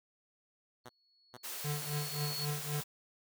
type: tone with exponential growth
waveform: sine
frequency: 4373 Hz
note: C#8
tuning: 24 cents flat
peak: -36 dBFS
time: 0.84-2.45 s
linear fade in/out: 1 ms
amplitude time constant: 350 ms
type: tone bursts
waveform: 5% pulse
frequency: 123.47 Hz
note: B2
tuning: in tune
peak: -36 dBFS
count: 5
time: 0.85-2.82 s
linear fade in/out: 10 ms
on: 42 ms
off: 440 ms
type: high-pass noise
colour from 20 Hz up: white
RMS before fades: -42 dBFS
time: 1.43-2.84 s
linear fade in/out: 20 ms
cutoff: 350 Hz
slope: 12 dB/octave
type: tone with tremolo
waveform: square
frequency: 147.6 Hz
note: D3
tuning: 9 cents sharp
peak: -33 dBFS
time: 1.64-2.81 s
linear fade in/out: 10 ms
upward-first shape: triangle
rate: 3.8 Hz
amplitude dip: 95%
effects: none